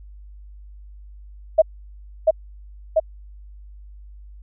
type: tone with echo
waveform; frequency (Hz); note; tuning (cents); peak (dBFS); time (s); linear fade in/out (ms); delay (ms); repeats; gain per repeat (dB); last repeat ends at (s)
sine; 636; D#5; +38; -8; 1.58-1.62; 10; 690; 2; -2; 3
effects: added 50 Hz sine -39 dBFS peak until 4.42 s